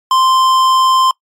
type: tone with tanh clipping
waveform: sine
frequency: 1043 Hz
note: C6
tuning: 6 cents flat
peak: -10 dBFS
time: 0.11-1.11 s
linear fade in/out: 2 ms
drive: 15 dB
effects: noise-tail reverb RT60 0.1 s tail -24 dB re dry + MP3 96 kbps